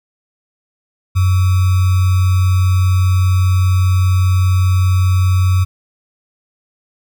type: tone with sample-and-hold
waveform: sine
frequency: 92.5 Hz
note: F#2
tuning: in tune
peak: -9 dBFS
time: 1.15-5.65 s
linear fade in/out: 20 ms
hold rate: 1225 Hz
effects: none